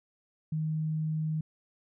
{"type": "tone", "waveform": "sine", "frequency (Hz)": 156.4, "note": "D#3", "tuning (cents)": 9, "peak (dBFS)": -28, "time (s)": [0.52, 1.41], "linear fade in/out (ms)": 5, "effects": []}